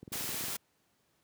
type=clicks; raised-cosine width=3 ms; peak=-32 dBFS; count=11; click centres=0.03 / 0.078 / 0.12 / 0.156 / 0.209 / 0.243 / 0.291 / 0.344 / 0.409 / 0.439 / 0.482 s
type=noise; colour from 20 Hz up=white; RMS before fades=-37 dBFS; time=0.12-0.57 s; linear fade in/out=10 ms
effects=pink hiss -73 dBFS RMS until 1.23 s + high-pass 100 Hz 12 dB/octave